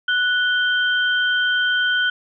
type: tone pair together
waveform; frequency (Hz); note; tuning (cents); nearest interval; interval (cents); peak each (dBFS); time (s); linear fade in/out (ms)
sine; 1480 / 3136; F#6 / G7; 0 / 0; octave + minor second; 1300; -17 / -23; 0.08-2.1; 5
effects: none